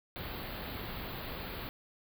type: band-stop noise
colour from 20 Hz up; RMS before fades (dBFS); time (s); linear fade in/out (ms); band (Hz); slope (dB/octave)
pink; -41; 0.16-1.69; 0; 4600 to 12000; 96
effects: none